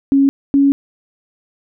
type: tone pair in turn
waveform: sine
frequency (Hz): 275.4 / 278.6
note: C#4 / C#4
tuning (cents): -11 / +9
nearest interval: unison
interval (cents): 20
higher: second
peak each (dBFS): -8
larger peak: neither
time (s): 0.12-0.29 / 0.54-0.72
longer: second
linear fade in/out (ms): 0
effects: none